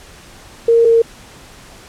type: tone pair in turn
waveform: sine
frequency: 462.7 / 459.2 Hz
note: A#4 / A#4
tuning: -13 / -26 cents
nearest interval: unison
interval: 13 cents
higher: first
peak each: -7 dBFS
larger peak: neither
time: 0.68-0.85 / 0.85-1.02 s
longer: neither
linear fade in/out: 5 ms
effects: pink hiss -40 dBFS RMS until 1.88 s + low-pass 10000 Hz 12 dB/octave